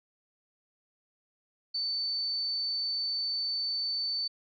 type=tone; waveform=sine; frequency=4527 Hz; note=C#8; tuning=36 cents sharp; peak=-29 dBFS; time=1.74-4.28 s; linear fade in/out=10 ms; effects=none